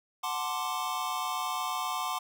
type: chord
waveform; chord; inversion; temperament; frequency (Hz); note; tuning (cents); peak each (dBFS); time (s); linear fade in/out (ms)
square; D dominant seventh; first; equal; 740 / 880 / 1046.5 / 1174.7; F#5 / A5 / C6 / D6; 0 / 0 / 0 / 0; -38 / -39 / -35 / -37; 0.23-2.19; 10
effects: none